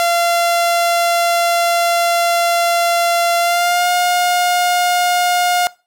sawtooth tone with pitch glide, 687 to 712.9 Hz, F5 to F5, -29 to +35 cents, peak -9 dBFS, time 0-5.67 s, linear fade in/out 0 ms, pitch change +64 cents, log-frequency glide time 3.39-3.89 s, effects noise-tail reverb RT60 0.3 s tail -21 dB re dry

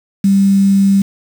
sine tone with quantisation, 196.5 Hz, G3, 4 cents sharp, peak -7 dBFS, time 0.24-1.02 s, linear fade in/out 5 ms, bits 5, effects none

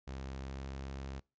sawtooth tone with pitch glide, 66.7 to 67.51 Hz, C2 to C#2, +34 to -45 cents, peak -37 dBFS, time 0.07-1.2 s, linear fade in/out 10 ms, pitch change +21 cents, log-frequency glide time 0.38-0.68 s, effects noise-tail reverb RT60 0.3 s tail -26 dB re dry + resampled to 16000 Hz

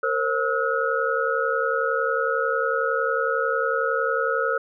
sine tone cluster, 462 / 533 / 1295 / 1444 Hz, A#4 / C5 / E6 / F#6, -16 / +32 / -31 / -43 cents, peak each -26 dBFS, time 0.03-4.58 s, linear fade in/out 5 ms, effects none

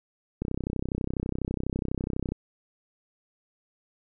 click train, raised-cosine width 3 ms, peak -16 dBFS, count 62, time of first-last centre 0.42-2.32 s, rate 32.1 Hz, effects none

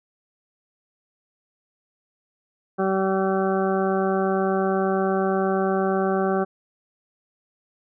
harmonic tone, 191.6 Hz, G3, 39 cents flat, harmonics 1 / 2 / 3 / 4 / 6 / 7 / 8, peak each -25 / -23 / -28 / -27 / -32 / -34 / -35 dBFS, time 2.78-6.45 s, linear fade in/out 20 ms, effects none

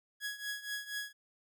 sawtooth tone with tremolo, 1669 Hz, G#6, 8 cents sharp, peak -31 dBFS, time 0.2-1.13 s, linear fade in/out 50 ms, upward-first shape triangle, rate 4.2 Hz, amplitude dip 85%, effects none

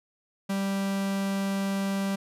45% pulse tone, 196 Hz, G3, in tune, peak -26 dBFS, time 0.49-2.16 s, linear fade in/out 10 ms, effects resampled to 32000 Hz

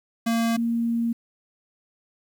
square / sine tone pair in turn, 229.6 / 232.5 Hz, A#3 / A#3, -26 / -4 cents, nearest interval unison, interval 22 cents, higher second, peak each -21 dBFS, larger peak neither, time 0.26-0.57 / 0.57-1.13 s, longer second, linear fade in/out 10 ms, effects 9-bit

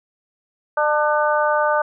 harmonic tone with a mistuned harmonic, 300 Hz, D4, 37 cents sharp, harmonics 2 / 3 / 4 / 5, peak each -19 / -21 / -22 / -23 dBFS, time 0.77-1.82 s, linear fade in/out 5 ms, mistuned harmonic 3, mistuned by -19 cents, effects none

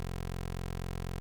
15% pulse tone, 44.04 Hz, F1, 15 cents sharp, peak -29 dBFS, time 0-1.2 s, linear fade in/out 0 ms, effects none

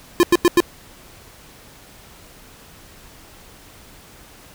square tone bursts, 348.5 Hz, F4, 4 cents flat, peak -10 dBFS, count 4, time 0.2-0.603 s, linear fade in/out 0 ms, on 31 ms, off 93 ms, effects pink hiss -45 dBFS RMS until 4.54 s

